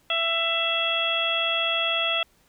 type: harmonic tone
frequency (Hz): 666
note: E5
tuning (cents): +18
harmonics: 1 / 2 / 3 / 4 / 5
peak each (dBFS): -30 / -30 / -35 / -27 / -25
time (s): 0.1-2.23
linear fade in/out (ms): 2
effects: pink hiss -62 dBFS RMS until 2.48 s